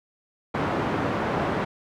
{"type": "band-pass noise", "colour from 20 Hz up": "pink", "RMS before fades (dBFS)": -26, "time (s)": [0.54, 1.65], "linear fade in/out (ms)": 10, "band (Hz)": [150, 1400], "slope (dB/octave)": 12, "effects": []}